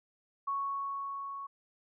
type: tone with level ramp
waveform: sine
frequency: 1108.7 Hz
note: C#6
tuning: in tune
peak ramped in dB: -30 to -39 dBFS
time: 0.47-1.47 s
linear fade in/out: 10 ms
effects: none